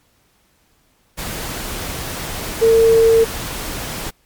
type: tone in noise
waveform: sine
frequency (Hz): 453.1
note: A#4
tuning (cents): -49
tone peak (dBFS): -8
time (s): 2.61-3.25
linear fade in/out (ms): 20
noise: pink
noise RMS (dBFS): -26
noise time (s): 1.17-4.11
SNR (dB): +15
effects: pink hiss -59 dBFS RMS until 4.25 s + MP3 96 kbps